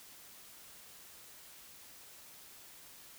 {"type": "silence", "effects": ["white hiss -55 dBFS RMS until 3.18 s"]}